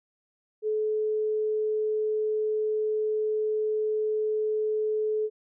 sine tone, 430 Hz, A4, 40 cents flat, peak -24 dBFS, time 0.62-5.3 s, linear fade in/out 50 ms, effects none

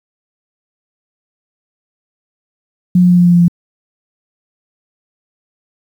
sine tone with pitch steps, 179.8 / 178.56 / 177.32 / 176.1 / 174.88 / 173.68 / 172.48 Hz, F#3 / F3 / F3 / F3 / F3 / F3 / F3, -49 / +39 / +27 / +15 / +3 / -9 / -21 cents, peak -5 dBFS, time 2.95-3.482 s, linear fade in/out 5 ms, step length 76 ms, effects 7-bit

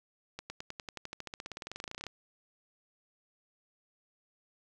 accelerating click train, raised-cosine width 0.2 ms, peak -23 dBFS, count 29, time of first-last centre 0.39-2.067 s, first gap 110 ms, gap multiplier 0.95, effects none

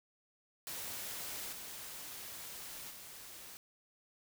white noise with level steps, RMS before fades -43 / -47 / -51 dBFS, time 0.67-3.57 s, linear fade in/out 0 ms, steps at 1.52 / 2.9 s, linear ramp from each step 10 ms, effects none

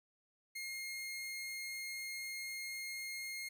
sawtooth tone, 2137 Hz, C7, 36 cents sharp, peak -38 dBFS, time 0.55-3.49 s, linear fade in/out 10 ms, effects none

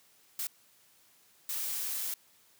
blue noise bursts at uneven times, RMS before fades -35 dBFS, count 2, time 0.39-0.47 / 1.49-2.14 s, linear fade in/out 2 ms, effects white hiss -64 dBFS RMS until 2.59 s + high-pass 80 Hz 12 dB/octave

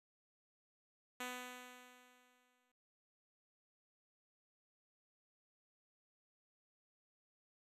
5% pulse tone with exponential decay, 249.4 Hz, B3, 17 cents sharp, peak -30 dBFS, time 1.2-2.72 s, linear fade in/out 5 ms, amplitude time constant 330 ms, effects resampled to 32000 Hz

